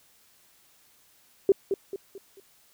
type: tone with echo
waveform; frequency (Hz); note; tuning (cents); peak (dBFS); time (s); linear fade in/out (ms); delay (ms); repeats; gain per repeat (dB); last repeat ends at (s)
sine; 392; G4; 0; -14; 1.49-1.52; 2; 220; 4; -8; 2.4
effects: white hiss -61 dBFS RMS until 2.73 s